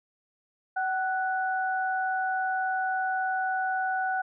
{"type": "tone pair together", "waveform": "sine", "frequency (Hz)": [756.4, 1480], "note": ["F#5", "F#6"], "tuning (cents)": [38, 0], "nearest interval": "octave", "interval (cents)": 1162, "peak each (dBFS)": [-27, -30], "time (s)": [0.76, 4.22], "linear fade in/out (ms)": 10, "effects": []}